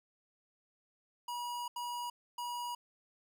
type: tone bursts at uneven times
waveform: square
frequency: 965 Hz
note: B5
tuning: 40 cents flat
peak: -38 dBFS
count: 3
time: 1.28-1.68 / 1.76-2.1 / 2.38-2.75 s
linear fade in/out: 5 ms
effects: none